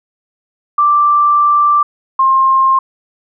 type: tone pair in turn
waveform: sine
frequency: 1175 / 1062.6 Hz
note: D6 / C6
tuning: +1 / +26 cents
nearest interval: major second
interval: 175 cents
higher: first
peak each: -7 dBFS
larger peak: neither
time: 0.78-1.83 / 2.19-2.79 s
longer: first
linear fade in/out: 5 ms
effects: none